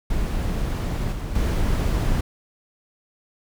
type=noise with level steps; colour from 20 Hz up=brown; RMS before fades=-24 / -28 / -21 dBFS; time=0.1-2.21 s; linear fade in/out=5 ms; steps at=1.12 / 1.35 s; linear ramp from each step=5 ms; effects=none